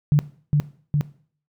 sine tone with echo, 146.83 Hz, D3, in tune, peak -12 dBFS, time 0.12-0.19 s, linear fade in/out 0 ms, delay 410 ms, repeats 2, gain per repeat -2 dB, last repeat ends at 1.01 s, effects noise-tail reverb RT60 0.5 s tail -18 dB re dry

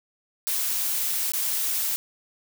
blue noise with dropouts, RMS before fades -26 dBFS, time 0.47-1.96 s, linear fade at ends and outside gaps 0 ms, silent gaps 1.319-1.335 s, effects none

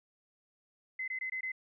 sine tone bursts, 2047 Hz, C7, 38 cents flat, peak -34 dBFS, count 5, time 0.99-1.519 s, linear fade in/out 5 ms, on 89 ms, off 21 ms, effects none

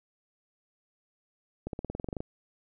accelerating click train, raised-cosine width 2 ms, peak -21 dBFS, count 12, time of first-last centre 1.67-2.205 s, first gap 62 ms, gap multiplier 0.95, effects none

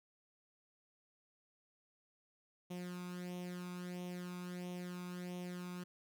sawtooth tone with flanger, 178.8 Hz, F3, 41 cents sharp, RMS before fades -45 dBFS, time 2.7-5.84 s, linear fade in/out 10 ms, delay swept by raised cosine 0.32 to 0.83 ms, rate 1.5 Hz, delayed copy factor +0.7, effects none

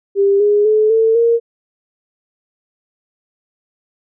sine tone with pitch steps, 397.6 / 413.5 / 430.1 / 447.3 / 465.2 Hz, G4 / G#4 / A4 / A4 / A#4, +25 / -8 / -39 / +28 / -4 cents, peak -9 dBFS, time 0.15-1.4 s, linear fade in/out 50 ms, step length 250 ms, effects none

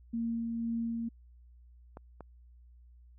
sine tone with tremolo, 230.7 Hz, A#3, 18 cents flat, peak -30 dBFS, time 0.13-1.09 s, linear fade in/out 10 ms, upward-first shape sine, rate 2 Hz, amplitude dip 25%
clicks, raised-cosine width 1 ms, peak -31 dBFS, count 2, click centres 1.971 / 2.207 s
effects added 60 Hz sine -54 dBFS peak until 3.18 s

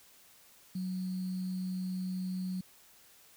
sine tone with sample-and-hold, 185 Hz, F#3, in tune, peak -33 dBFS, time 0.75-2.61 s, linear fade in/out 5 ms, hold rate 4410 Hz, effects white hiss -60 dBFS RMS until 3.36 s

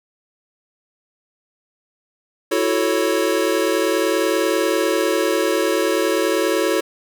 square chord, F# minor seventh, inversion third, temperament equal, 329.6 / 370 / 440 / 554.4 Hz, E4 / F#4 / A4 / C#5, 0 / 0 / 0 / 0 cents, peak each -23 dBFS, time 2.51-6.81 s, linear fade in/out 10 ms, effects none

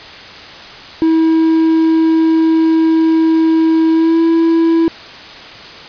triangle tone with pitch glide, 322.9 to 329.7 Hz, E4 to E4, -36 to 0 cents, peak -6 dBFS, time 1.02-4.88 s, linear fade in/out 0 ms, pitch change +36 cents, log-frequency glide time 3.91-4.2 s, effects white hiss -32 dBFS RMS until 5.88 s + resampled to 11025 Hz

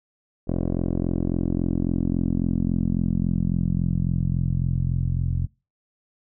10% pulse tone with low-pass filter sweep, 43.65 Hz, F1, in tune, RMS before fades -23 dBFS, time 0.47-5.47 s, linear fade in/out 20 ms, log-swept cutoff 450 to 110 Hz, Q 2.2, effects noise-tail reverb RT60 0.3 s tail -26 dB re dry

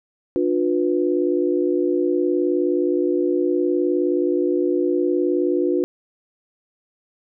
sine chord, B diminished, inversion first, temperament just, 296.3 / 355.6 / 493.9 Hz, D4 / F4 / B4, +15 / +31 / 0 cents, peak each -22 / -19 / -25 dBFS, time 0.36-5.84 s, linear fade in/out 0 ms, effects none

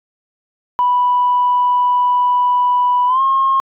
sine tone with pitch glide, 986 to 1075.2 Hz, B5 to C6, -3 to +47 cents, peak -10 dBFS, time 0.79-3.6 s, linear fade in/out 0 ms, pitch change +150 cents, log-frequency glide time 3.07-3.21 s, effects tanh soft clip ceiling -6 dBFS

